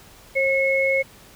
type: tone pair together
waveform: sine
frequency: 537.4 / 2182 Hz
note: C5 / C#7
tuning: +46 / -28 cents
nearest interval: 2 octaves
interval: 2426 cents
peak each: -20 dBFS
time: 0.35-1.03 s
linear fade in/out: 20 ms
effects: pink hiss -48 dBFS RMS until 1.35 s